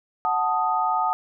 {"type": "chord", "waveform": "sine", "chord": "D# diminished", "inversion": "first", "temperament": "equal", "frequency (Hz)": [740, 880, 1244.5], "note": ["F#5", "A5", "D#6"], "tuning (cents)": [0, 0, 0], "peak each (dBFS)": [-25, -24, -24], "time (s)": [0.25, 1.13], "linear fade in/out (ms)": 0, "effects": []}